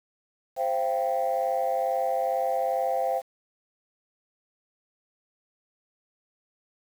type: chord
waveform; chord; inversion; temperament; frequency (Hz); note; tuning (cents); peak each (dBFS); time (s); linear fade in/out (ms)
sine; C suspended fourth; none; equal with one note detuned; 523.3 / 681.7 / 784; C5 / F5 / G5; 0 / -42 / 0; -27; 0.56-3.22; 50
effects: tanh soft clip ceiling -17 dBFS + 8-bit